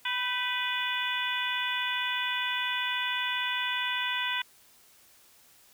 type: harmonic tone with a mistuned harmonic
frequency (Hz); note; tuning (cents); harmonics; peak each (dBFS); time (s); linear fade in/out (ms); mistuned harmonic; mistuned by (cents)
493.9; B4; 0; 2 / 3 / 4 / 5 / 6 / 7; -35 / -35 / -35 / -35 / -35 / -35; 0.05-4.42; 5; 3; +57
effects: white hiss -59 dBFS RMS until 5.73 s